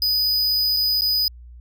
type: tone with dropouts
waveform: square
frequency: 4978 Hz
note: D#8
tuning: in tune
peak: -18 dBFS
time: 0.02-1.28 s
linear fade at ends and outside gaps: 1 ms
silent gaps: 0.766-0.77 / 1.01-1.019 s
effects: added 60 Hz sine -39 dBFS peak until 1.6 s